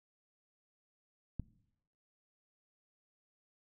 click, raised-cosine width 5 ms, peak -25 dBFS, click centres 1.397 s, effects noise-tail reverb RT60 0.8 s tail -20 dB re dry

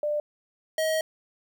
sine / square tone pair in turn, 595 / 633.6 Hz, D5 / D#5, +22 / +31 cents, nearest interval minor second, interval 109 cents, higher second, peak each -24 dBFS, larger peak neither, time 0.03-0.2 / 0.78-1.01 s, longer second, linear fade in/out 2 ms, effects 11-bit

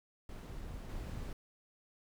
brown noise with level steps, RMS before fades -45 / -42 dBFS, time 0.29-1.33 s, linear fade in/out 2 ms, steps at 0.89 s, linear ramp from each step 10 ms, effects none

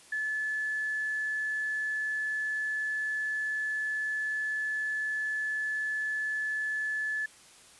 sine tone with quantisation, 1728 Hz, A6, 32 cents flat, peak -29 dBFS, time 0.12-7.26 s, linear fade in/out 5 ms, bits 9, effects white hiss -55 dBFS RMS until 7.79 s + resampled to 24000 Hz

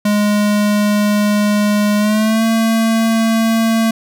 square tone with pitch glide, 207.7 to 225.2 Hz, G#3 to A3, 0 to +40 cents, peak -12 dBFS, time 0.05-3.91 s, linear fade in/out 5 ms, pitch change +140 cents, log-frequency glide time 1.98-2.44 s, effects none

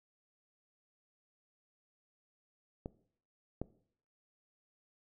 clicks, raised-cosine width 2 ms, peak -26 / -23 dBFS, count 2, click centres 2.859 / 3.616 s, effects noise-tail reverb RT60 0.6 s tail -19 dB re dry

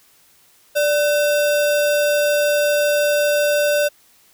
sine tone with sample-and-hold, 587.3 Hz, D5, in tune, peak -14 dBFS, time 0.75-3.89 s, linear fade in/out 20 ms, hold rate 2100 Hz, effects white hiss -54 dBFS RMS until 4.33 s

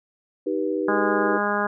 sine chord, Eb augmented, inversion none, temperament just, 311.1 / 388.9 / 486.1 Hz, Eb4 / G4 / B4, 0 / -14 / -28 cents, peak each -26 / -26 / -27 dBFS, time 0.46-1.38 s, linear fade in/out 10 ms
harmonic tone, 205.5 Hz, G#3, 18 cents flat, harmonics 1 / 2 / 3 / 4 / 5 / 6 / 7 / 8, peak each -29 / -29 / -29 / -29 / -29 / -29 / -29 / -29 dBFS, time 0.88-1.67 s, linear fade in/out 5 ms
effects none

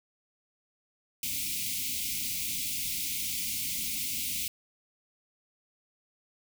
white band-stop noise, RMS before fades -33 dBFS, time 1.23-4.48 s, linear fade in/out 2 ms, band 300 to 2100 Hz, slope 96 dB/octave, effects none

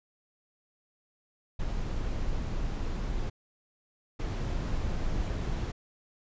brown noise bursts at uneven times, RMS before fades -31 dBFS, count 2, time 1.59-3.3 / 4.19-5.72 s, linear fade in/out 10 ms, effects resampled to 16000 Hz

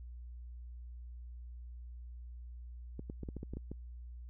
clicks, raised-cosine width 3 ms, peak -29 dBFS, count 9, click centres 2.994 / 3.099 / 3.233 / 3.288 / 3.367 / 3.431 / 3.536 / 3.57 / 3.716 s, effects added 60 Hz sine -45 dBFS peak until 4.29 s

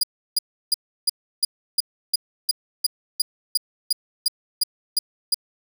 sawtooth tone bursts, 4877 Hz, D#8, 35 cents flat, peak -13 dBFS, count 16, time 0.01-5.344 s, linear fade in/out 5 ms, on 24 ms, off 330 ms, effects none

